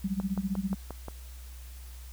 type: tone with tremolo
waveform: sine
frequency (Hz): 193.4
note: G3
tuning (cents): -23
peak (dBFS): -25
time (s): 0.04-0.75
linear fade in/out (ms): 5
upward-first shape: sine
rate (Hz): 15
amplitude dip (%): 90
type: click train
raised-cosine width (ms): 1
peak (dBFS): -24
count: 6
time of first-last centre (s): 0.2-1.083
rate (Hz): 5.66
effects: added 62 Hz sine -42 dBFS peak until 2.12 s + white hiss -54 dBFS RMS until 2.12 s